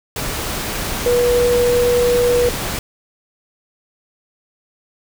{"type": "tone in noise", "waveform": "sine", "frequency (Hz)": 485.7, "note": "B4", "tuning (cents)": -29, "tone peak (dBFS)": -12, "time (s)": [1.06, 2.49], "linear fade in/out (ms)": 2, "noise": "pink", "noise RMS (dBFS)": -23, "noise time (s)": [0.16, 2.79], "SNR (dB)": 8, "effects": []}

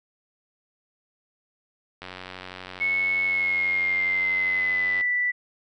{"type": "click train", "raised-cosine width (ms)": 0.3, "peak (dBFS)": -21, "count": 277, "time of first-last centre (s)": [2.02, 5.01], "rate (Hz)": 92.3}
{"type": "tone with pitch glide", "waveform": "sine", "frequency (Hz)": [2200, 1971.3], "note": ["C#7", "B6"], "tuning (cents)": [-14, -4], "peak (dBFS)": -21, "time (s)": [2.8, 5.32], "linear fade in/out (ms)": 20, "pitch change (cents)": -190, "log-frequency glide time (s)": [3.25, 5.08]}
{"effects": []}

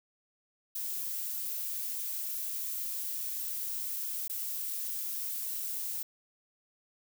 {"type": "noise with dropouts", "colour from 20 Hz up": "violet", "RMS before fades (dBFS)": -36, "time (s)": [0.75, 6.03], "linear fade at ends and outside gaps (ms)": 5, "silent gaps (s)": [4.279, 4.295], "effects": []}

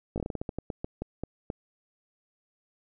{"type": "slowing click train", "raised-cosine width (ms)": 2, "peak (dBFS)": -19, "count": 15, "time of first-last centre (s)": [0.16, 1.502], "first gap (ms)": 18, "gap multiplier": 1.23, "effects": []}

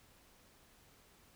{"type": "silence", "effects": ["pink hiss -65 dBFS RMS until 1.35 s"]}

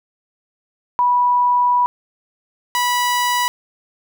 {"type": "tone pair in turn", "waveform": ["sine", "sawtooth"], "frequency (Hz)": [980, 980], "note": ["B5", "B5"], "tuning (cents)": [-14, -14], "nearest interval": "unison", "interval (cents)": 0, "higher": "neither", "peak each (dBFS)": -12, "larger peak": "neither", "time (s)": [[0.99, 1.86], [2.75, 3.48]], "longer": "first", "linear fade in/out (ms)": 0, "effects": []}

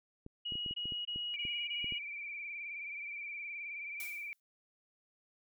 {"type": "clicks", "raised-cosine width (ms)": 3, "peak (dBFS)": -34, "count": 11, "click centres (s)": [0.264, 0.522, 0.555, 0.662, 0.71, 0.856, 0.922, 1.16, 1.452, 1.844, 1.923]}
{"type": "tone bursts", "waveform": "sine", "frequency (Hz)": 2900, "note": "F#7", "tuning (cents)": -35, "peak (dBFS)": -36, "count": 5, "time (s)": [0.45, 1.988], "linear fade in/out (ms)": 10, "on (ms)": 290, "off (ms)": 22}
{"type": "tone with vibrato", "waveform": "sine", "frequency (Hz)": 2336, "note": "D7", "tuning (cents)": -10, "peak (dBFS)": -40, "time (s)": [1.34, 4.33], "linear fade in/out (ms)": 0, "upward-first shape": "triangle", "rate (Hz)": 19, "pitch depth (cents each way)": 66}
{"type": "noise with exponential decay", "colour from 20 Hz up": "blue", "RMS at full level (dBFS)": -42, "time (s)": [4, 4.4], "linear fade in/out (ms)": 2, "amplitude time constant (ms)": 85}
{"effects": []}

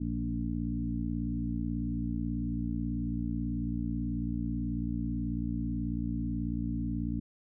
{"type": "harmonic tone with a mistuned harmonic", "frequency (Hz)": 58.27, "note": "A#1", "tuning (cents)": 0, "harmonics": [1, 2, 3, 4, 5], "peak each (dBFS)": [-36, -38, -38, -35, -37], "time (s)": [0, 7.2], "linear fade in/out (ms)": 10, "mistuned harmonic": 2, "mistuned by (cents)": 27, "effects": []}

